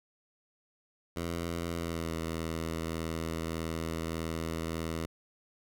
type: tone with pitch glide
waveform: 10% pulse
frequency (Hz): 84.7 to 81.67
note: E2 to E2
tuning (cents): +48 to -16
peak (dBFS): -25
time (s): 1.16-5.06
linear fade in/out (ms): 5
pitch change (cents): -64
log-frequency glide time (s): 1.75-2.13
effects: none